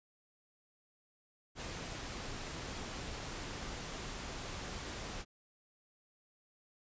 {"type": "noise", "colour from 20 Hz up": "pink", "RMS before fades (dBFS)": -43, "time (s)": [1.55, 5.25], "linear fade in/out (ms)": 50, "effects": ["resampled to 16000 Hz"]}